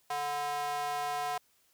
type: tone with high-pass filter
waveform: square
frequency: 145.7 Hz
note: D3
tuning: 13 cents flat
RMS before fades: -34 dBFS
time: 0.1-1.38 s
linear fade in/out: 5 ms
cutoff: 800 Hz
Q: 3.7
effects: white hiss -69 dBFS RMS until 1.73 s